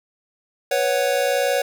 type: chord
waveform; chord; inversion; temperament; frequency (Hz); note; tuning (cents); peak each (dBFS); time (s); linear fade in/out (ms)
square; B suspended second; none; equal; 493.9 / 554.4 / 740; B4 / C#5 / F#5; 0 / 0 / 0; -24 / -21 / -26; 0.71-1.62; 5
effects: 9-bit